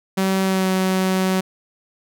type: tone with pitch glide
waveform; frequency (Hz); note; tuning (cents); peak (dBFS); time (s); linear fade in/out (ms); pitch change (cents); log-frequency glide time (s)
sawtooth; 191.1 to 187.82; G3 to F#3; -44 to +26; -13; 0.17-1.41; 10; -30; 0.43-0.68
effects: none